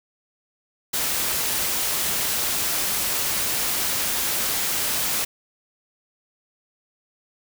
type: noise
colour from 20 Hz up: white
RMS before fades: -24 dBFS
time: 0.93-5.25 s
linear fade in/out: 10 ms
effects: none